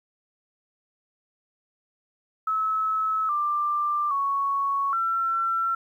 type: tone with pitch steps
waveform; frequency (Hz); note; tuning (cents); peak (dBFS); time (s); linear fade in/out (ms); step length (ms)
sine; 1296 / 1185 / 1111 / 1349; E6 / D6 / C#6 / E6; -30 / +15 / +4 / +40; -22; 2.47-5.75; 5; 820
effects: 10-bit